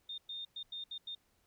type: tone bursts at uneven times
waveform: sine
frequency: 3646 Hz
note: A#7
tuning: 39 cents flat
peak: -40 dBFS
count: 6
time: 0.09-0.18 / 0.29-0.45 / 0.56-0.63 / 0.72-0.84 / 0.91-0.98 / 1.07-1.15 s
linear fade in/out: 5 ms
effects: pink hiss -74 dBFS RMS until 1.46 s